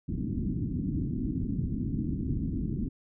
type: low-pass noise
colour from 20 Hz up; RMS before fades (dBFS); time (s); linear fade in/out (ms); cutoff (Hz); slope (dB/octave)
white; -31; 0.08-2.89; 10; 300; 48
effects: none